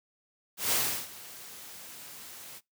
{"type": "noise with ADSR envelope", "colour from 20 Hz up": "white", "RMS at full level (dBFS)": -26, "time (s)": [0.57, 2.61], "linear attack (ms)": 150, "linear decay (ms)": 350, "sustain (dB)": -20, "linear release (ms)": 40, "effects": ["noise-tail reverb RT60 0.2 s tail -24 dB re dry", "high-pass 80 Hz 12 dB/octave"]}